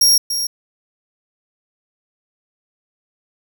sawtooth tone with echo, 5590 Hz, F8, 1 cent sharp, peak -7 dBFS, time 0.01-0.18 s, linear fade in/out 5 ms, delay 290 ms, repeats 1, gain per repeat -9 dB, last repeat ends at 0.47 s, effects none

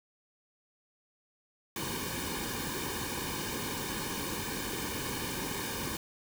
pink noise with comb filter, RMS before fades -36 dBFS, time 1.76-5.97 s, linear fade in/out 2 ms, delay 1.5 ms, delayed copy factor -0.8, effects none

